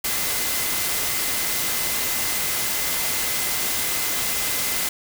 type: tone in noise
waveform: sine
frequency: 2050 Hz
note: C7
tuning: 36 cents flat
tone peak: -35 dBFS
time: 0.04-4.89 s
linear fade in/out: 5 ms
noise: white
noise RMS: -24 dBFS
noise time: 0.04-4.89 s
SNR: -14 dB
effects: none